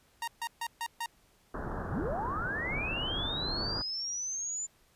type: tone bursts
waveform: sawtooth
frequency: 930 Hz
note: A#5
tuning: 4 cents flat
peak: -29 dBFS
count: 5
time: 0.22-1.06 s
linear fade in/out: 2 ms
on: 56 ms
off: 140 ms
type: low-pass noise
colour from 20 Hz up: pink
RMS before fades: -37 dBFS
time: 1.54-3.82 s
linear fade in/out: 5 ms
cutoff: 1700 Hz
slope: 96 dB/octave
type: linear sweep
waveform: sine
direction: up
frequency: 46.82 to 7150 Hz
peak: -33 dBFS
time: 1.9-4.67 s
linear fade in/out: 20 ms
effects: pink hiss -66 dBFS RMS until 4.95 s + resampled to 32000 Hz